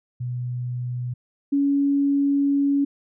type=tone pair in turn; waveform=sine; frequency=123.47 / 281.1 Hz; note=B2 / C#4; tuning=0 / +24 cents; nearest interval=octave + major second; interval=1424 cents; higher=second; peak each=-25 / -17 dBFS; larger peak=second; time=0.2-1.14 / 1.52-2.85 s; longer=second; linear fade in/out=10 ms; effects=none